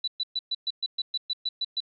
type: tone bursts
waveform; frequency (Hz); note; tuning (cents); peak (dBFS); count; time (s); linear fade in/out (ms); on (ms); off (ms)
sine; 3962; B7; +5; -25; 12; 0.04-1.804; 5; 37; 120
effects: none